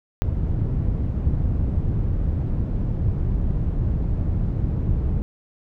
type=low-pass noise; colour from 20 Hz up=white; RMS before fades=-22 dBFS; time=0.22-5.22 s; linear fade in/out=0 ms; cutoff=100 Hz; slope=12 dB/octave; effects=none